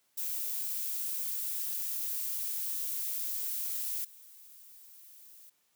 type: noise with level steps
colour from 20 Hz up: violet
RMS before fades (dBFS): -35 / -54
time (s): 0.17-5.5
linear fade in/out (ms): 10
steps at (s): 4.04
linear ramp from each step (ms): 10
effects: white hiss -73 dBFS RMS until 5.75 s + high-pass 100 Hz 12 dB/octave